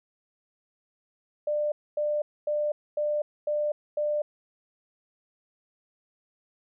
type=tone bursts; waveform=sine; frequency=596 Hz; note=D5; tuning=25 cents sharp; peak=-24 dBFS; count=6; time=1.47-4.22 s; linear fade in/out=5 ms; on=250 ms; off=250 ms; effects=none